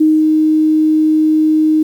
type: tone with ADSR envelope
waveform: sine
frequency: 311.1 Hz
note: D#4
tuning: in tune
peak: -6 dBFS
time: 0-1.83 s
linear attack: 10 ms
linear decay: 210 ms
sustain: -2 dB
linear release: 6 ms
effects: 7-bit